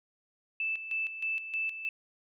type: tone with tremolo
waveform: sine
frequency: 2637 Hz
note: E7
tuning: in tune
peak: -29 dBFS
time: 0.6-1.89 s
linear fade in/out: 2 ms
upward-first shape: square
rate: 3.2 Hz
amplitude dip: 65%
effects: none